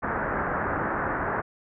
white low-pass noise, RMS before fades -28 dBFS, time 0.02-1.42 s, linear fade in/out 20 ms, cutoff 1700 Hz, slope 48 dB/octave, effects none

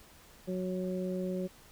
harmonic tone, 184.2 Hz, F#3, 7 cents flat, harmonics 1 / 2 / 3, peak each -34 / -37 / -39 dBFS, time 0.47-1.48 s, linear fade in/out 20 ms, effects pink hiss -57 dBFS RMS until 1.71 s

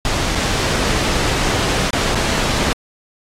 pink noise with dropouts, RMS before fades -18 dBFS, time 0.05-2.73 s, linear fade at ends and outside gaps 1 ms, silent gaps 0.35-0.354 / 1.906-1.93 / 2.149-2.154 s, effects low-pass 7000 Hz 12 dB/octave + AAC 48 kbps

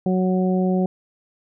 harmonic tone, 185 Hz, F#3, in tune, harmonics 1 / 2 / 3 / 4, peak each -18 / -24 / -28 / -30 dBFS, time 0.06-0.86 s, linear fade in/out 2 ms, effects none

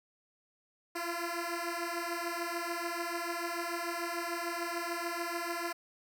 10% pulse beating tone pair, 338.7 / 345.5 Hz, E4 / F4, +47 / -19 cents, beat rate 6.8 Hz, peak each -29 dBFS, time 0.95-5.73 s, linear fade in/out 10 ms, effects none

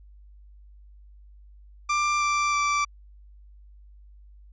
30% pulse tone with pitch steps, 1184 / 1175.1 / 1166.4 Hz, D6 / D6 / D6, +14 / +1 / -12 cents, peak -19 dBFS, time 1.89-2.85 s, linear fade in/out 10 ms, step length 320 ms, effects added 50 Hz sine -47 dBFS peak until 4.52 s + resampled to 16000 Hz

